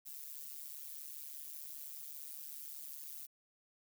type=noise with amplitude modulation; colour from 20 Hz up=violet; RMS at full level=-44 dBFS; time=0.05-3.27 s; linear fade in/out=20 ms; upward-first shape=sine; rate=145 Hz; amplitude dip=95%; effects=none